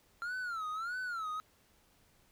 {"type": "tone with vibrato", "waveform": "triangle", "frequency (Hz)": 1370, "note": "F6", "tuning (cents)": -34, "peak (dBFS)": -34, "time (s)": [0.22, 1.4], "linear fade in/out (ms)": 0, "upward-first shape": "sine", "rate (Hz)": 1.6, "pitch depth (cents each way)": 170, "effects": ["pink hiss -68 dBFS RMS until 2.31 s"]}